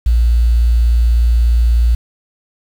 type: tone with quantisation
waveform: sine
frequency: 58.27 Hz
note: A#1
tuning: in tune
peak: -8 dBFS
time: 0.06-1.95 s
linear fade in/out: 5 ms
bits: 6
effects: none